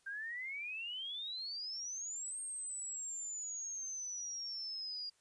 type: exponential two-way sweep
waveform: sine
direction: up then down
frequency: 1568 to 8600 to 4810 Hz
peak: -40 dBFS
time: 0.06-5.1 s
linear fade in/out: 10 ms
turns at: 2.4 s
effects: white hiss -73 dBFS RMS until 5.2 s + resampled to 22050 Hz